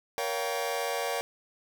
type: chord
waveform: sawtooth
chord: G half-diminished seventh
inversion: first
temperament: just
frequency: 470.4 / 564.5 / 705.6 / 784 Hz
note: Bb4 / Db5 / F5 / G5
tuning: +16 / +31 / +18 / 0 cents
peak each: -30 / -30 / -31 / -33 dBFS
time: 0.18-1.21 s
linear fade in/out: 0 ms
effects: none